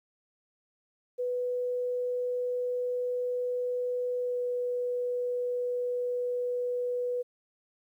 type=tone with pitch glide; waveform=sine; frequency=494.7 to 491.9 Hz; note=B4 to B4; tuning=+3 to -7 cents; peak=-28 dBFS; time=1.18-7.23 s; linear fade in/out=20 ms; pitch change=-10 cents; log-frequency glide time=4.2-4.38 s; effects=11-bit